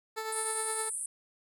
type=tone with tremolo; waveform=15% pulse; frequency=440 Hz; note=A4; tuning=in tune; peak=-26 dBFS; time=0.16-0.9 s; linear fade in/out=20 ms; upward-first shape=triangle; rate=9.7 Hz; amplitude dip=50%
type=band-pass noise; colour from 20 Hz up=pink; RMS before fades=-36 dBFS; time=0.32-1.06 s; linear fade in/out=2 ms; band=8700 to 10000 Hz; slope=96 dB/octave
effects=none